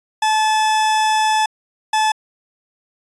40% pulse tone bursts at uneven times, 866 Hz, A5, 28 cents flat, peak -13 dBFS, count 2, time 0.22-1.46 / 1.93-2.12 s, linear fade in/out 5 ms, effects resampled to 22050 Hz

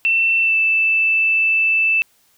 sine tone with pitch glide, 2685 to 2643 Hz, E7 to E7, +31 to +4 cents, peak -13 dBFS, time 0.05-2.02 s, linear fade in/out 0 ms, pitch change -27 cents, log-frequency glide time 0.41-0.56 s, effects white hiss -58 dBFS RMS until 2.37 s

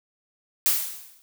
blue noise with exponential decay, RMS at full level -18 dBFS, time 0.66-1.22 s, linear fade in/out 0 ms, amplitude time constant 120 ms, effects none

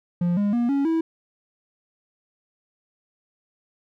triangle tone with pitch steps, 174.6 / 204.1 / 238.5 / 278.8 / 325.8 Hz, F3 / G#3 / A#3 / C#4 / E4, 0 / -30 / +40 / +10 / -20 cents, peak -17 dBFS, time 0.21-1.01 s, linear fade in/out 5 ms, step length 160 ms, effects none

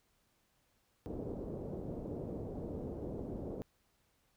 white low-pass noise, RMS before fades -42 dBFS, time 1.06-3.62 s, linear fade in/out 0 ms, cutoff 490 Hz, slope 24 dB/octave, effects pink hiss -75 dBFS RMS until 4.36 s

